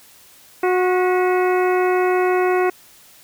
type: harmonic tone with a mistuned harmonic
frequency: 365.2 Hz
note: F#4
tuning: 23 cents flat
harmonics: 1 / 2 / 3 / 4 / 5 / 6 / 7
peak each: -16 / -22 / -26 / -28 / -30 / -32 / -33 dBFS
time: 0.63-2.7 s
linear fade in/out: 5 ms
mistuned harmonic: 5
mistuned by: +79 cents
effects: white hiss -48 dBFS RMS until 3.23 s